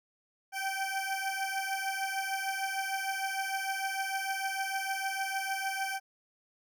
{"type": "beating tone pair", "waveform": "20% pulse", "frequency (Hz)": [773, 779.6], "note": ["G5", "G5"], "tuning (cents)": [-24, -10], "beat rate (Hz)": 6.6, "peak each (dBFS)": [-29, -31], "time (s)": [0.52, 6], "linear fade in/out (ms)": 50, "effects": []}